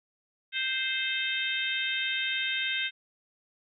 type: harmonic tone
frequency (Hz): 523.3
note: C5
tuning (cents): 0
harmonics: 3 / 4 / 5 / 6 / 7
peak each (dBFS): -34 / -34 / -34 / -34 / -34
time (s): 0.52-2.91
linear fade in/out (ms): 50
effects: none